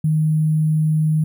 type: tone with sample-and-hold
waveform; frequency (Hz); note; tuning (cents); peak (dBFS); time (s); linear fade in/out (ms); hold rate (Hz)
sine; 155.56; D#3; 0; -14; 0.04-1.24; 5; 11025
effects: none